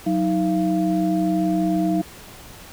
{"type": "tone cluster", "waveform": "sine", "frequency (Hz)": [183.7, 315.9, 684], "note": ["F#3", "D#4", "F5"], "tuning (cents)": [-12, 26, -36], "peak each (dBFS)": [-22, -20, -26], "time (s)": [0.06, 2.02], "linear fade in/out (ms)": 10, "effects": ["pink hiss -42 dBFS RMS until 2.72 s"]}